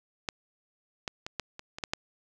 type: clicks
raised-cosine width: 0.2 ms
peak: -13 / -15 / -19 / -14 / -24 / -22 / -14 / -11 dBFS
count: 8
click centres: 0.288 / 1.078 / 1.265 / 1.397 / 1.594 / 1.785 / 1.838 / 1.935 s
effects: none